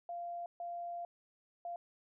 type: tone bursts at uneven times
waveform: sine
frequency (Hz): 693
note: F5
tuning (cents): -14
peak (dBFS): -39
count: 3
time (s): 0.09-0.46 / 0.6-1.05 / 1.65-1.76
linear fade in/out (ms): 2
effects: none